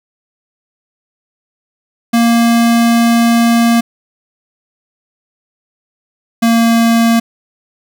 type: tone pair in turn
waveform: square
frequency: 233.1 / 230.3 Hz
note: A#3 / A#3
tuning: 0 / -21 cents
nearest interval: unison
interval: 21 cents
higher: first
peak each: -8 dBFS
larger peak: neither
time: 2.13-3.81 / 6.42-7.2 s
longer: first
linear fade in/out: 10 ms
effects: none